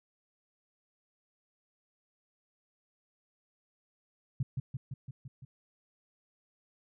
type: tone with echo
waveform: sine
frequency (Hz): 130.81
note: C3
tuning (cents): 0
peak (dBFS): -27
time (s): 4.4-4.43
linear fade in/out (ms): 5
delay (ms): 170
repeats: 6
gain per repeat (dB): -3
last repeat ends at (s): 5.45
effects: none